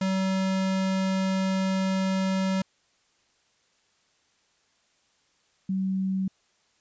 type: tone pair in turn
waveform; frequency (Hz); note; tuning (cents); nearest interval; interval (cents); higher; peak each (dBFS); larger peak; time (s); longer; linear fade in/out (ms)
square / sine; 190.3 / 190.3; F#3 / F#3; +49 / +49; unison; 0; neither; -24; neither; 0.01-2.62 / 5.69-6.28; first; 5
effects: white hiss -67 dBFS RMS until 6.8 s + resampled to 16000 Hz